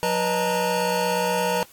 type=tone cluster; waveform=square; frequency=181 / 487.1 / 615 / 877 / 934 Hz; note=F#3 / B4 / D#5 / A5 / A#5; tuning=-38 / -24 / -20 / -6 / +3 cents; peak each=-31 / -26 / -29 / -30 / -27 dBFS; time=0.03-1.63 s; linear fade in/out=0 ms; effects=white hiss -52 dBFS RMS until 1.72 s + AAC 64 kbps